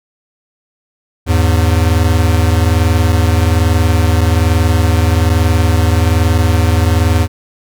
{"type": "tone pair together", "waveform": "square", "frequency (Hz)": [81.5, 102.68], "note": ["E2", "G#2"], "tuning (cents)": [-19, -19], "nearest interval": "major third", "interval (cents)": 400, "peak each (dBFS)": [-11, -14], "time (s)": [1.26, 7.28], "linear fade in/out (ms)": 50, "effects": []}